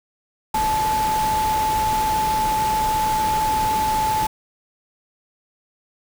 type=tone in noise; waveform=sine; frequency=868 Hz; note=A5; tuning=24 cents flat; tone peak=-18 dBFS; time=0.54-4.27 s; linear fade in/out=5 ms; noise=pink; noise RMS=-28 dBFS; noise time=0.54-4.27 s; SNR=+7 dB; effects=none